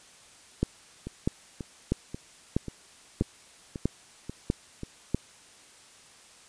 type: two click trains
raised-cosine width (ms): 3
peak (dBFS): -22 / -11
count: 8 / 8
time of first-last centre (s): 1.07-4.833 / 0.63-5.146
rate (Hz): 1.86 / 1.55
effects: white hiss -54 dBFS RMS until 6.48 s + resampled to 22050 Hz